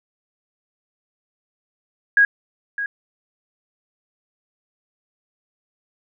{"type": "tone with echo", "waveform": "sine", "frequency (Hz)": 1645, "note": "G#6", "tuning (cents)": -17, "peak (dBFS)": -10, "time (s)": [2.17, 2.25], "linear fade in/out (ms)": 2, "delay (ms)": 610, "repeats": 1, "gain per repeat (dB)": -12, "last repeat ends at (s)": 2.86, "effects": []}